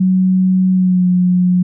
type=tone with pitch glide; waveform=sine; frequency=186.2 to 180.48 Hz; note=F#3 to F#3; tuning=+11 to -43 cents; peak=-9 dBFS; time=0-1.63 s; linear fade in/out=10 ms; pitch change=-54 cents; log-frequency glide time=0.72-1.07 s; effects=none